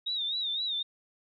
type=tone with vibrato; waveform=sine; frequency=3737 Hz; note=A#7; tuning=4 cents sharp; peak=-29 dBFS; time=0.06-0.83 s; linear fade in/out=10 ms; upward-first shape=sine; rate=3.9 Hz; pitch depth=96 cents each way; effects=none